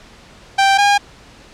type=tone pair in turn; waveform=sawtooth; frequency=784 / 811.6 Hz; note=G5 / G#5; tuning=0 / -40 cents; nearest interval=minor second; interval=60 cents; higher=second; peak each=-6 dBFS; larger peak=neither; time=0.58-0.78 / 0.78-0.98 s; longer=neither; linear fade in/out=10 ms; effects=pink hiss -43 dBFS RMS until 1.53 s + low-pass 6000 Hz 12 dB/octave